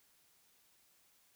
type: silence
effects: white hiss -70 dBFS RMS until 1.35 s